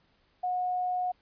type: tone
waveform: sine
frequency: 727 Hz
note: F#5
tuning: 31 cents flat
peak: -27 dBFS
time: 0.43-1.12 s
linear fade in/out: 10 ms
effects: pink hiss -68 dBFS RMS until 1.21 s + resampled to 11025 Hz